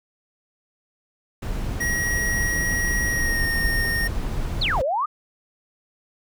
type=noise; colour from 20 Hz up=brown; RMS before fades=-26 dBFS; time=1.42-4.82 s; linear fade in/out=5 ms
type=tone with pitch glide; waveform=square; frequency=1900 to 1847 Hz; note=A#6 to A#6; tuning=+33 to -16 cents; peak=-23 dBFS; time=1.8-4.08 s; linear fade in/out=10 ms; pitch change=-49 cents; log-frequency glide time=3.08-3.46 s
type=exponential two-way sweep; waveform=sine; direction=down then up; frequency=4690 to 501 to 1281 Hz; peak=-20 dBFS; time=4.61-5.06 s; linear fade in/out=10 ms; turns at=4.82 s
effects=none